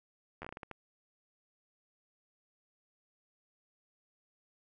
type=slowing click train; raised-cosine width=0.5 ms; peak=-28 dBFS; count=9; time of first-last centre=0.42-0.713 s; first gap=11 ms; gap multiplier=1.33; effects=none